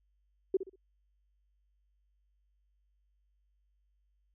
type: tone with echo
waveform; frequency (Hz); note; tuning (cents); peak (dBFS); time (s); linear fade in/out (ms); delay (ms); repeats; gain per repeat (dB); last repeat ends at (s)
sine; 380.8; F#4; +50; -23; 0.54-0.57; 5; 63; 3; -11; 0.759
effects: added 50 Hz sine -70 dBFS peak until 4.34 s